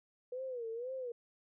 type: tone with vibrato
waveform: sine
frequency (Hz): 486.5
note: B4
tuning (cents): -26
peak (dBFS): -38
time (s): 0.32-1.12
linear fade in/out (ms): 5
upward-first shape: sine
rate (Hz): 2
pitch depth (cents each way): 140
effects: none